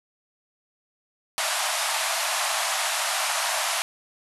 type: band-pass noise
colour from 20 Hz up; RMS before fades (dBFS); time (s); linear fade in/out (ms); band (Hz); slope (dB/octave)
pink; -26; 1.38-3.82; 0; 610 to 12000; 96
effects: none